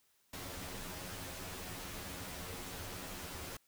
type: noise with comb filter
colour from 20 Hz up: pink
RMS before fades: -45 dBFS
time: 0.33-3.57 s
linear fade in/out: 5 ms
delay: 11 ms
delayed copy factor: +0.95
effects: white hiss -73 dBFS RMS until 3.67 s